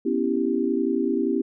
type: chord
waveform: sine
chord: C# half-diminished seventh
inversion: third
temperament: equal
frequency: 246.9 / 277.2 / 329.6 / 392 Hz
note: B3 / C#4 / E4 / G4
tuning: 0 / 0 / 0 / 0 cents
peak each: -26 dBFS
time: 0.05-1.42 s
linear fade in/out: 10 ms
effects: none